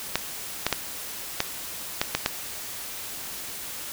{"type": "clicks", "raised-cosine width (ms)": 0.2, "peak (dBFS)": -4, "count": 7, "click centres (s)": [0.156, 0.666, 0.727, 1.404, 2.015, 2.15, 2.261], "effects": ["white hiss -36 dBFS RMS until 3.92 s"]}